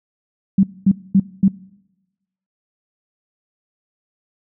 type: tone bursts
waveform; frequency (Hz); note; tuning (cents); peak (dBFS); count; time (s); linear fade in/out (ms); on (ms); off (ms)
sine; 193.6; G3; -21; -8; 4; 0.58-1.482; 5; 53; 230
effects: noise-tail reverb RT60 1.0 s tail -22 dB re dry